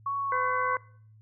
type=tone with vibrato; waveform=sine; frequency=1108.7 Hz; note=C#6; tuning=in tune; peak=-27 dBFS; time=0.06-0.76 s; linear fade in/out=5 ms; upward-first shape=triangle; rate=2.5 Hz; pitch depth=13 cents each way
type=harmonic tone; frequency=507 Hz; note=B4; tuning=45 cents sharp; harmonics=1 / 2 / 3 / 4; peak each=-34 / -33 / -32 / -37 dBFS; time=0.32-0.77 s; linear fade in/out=2 ms
effects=noise-tail reverb RT60 0.5 s tail -20 dB re dry + added 108 Hz sine -52 dBFS peak until 1.21 s